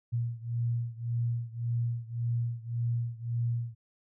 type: beating tone pair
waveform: sine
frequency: 117.4 / 119.2 Hz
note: A#2 / A#2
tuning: +13 / +39 cents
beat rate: 1.8 Hz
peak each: -31 / -33 dBFS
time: 0.12-3.75 s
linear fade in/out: 20 ms
effects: none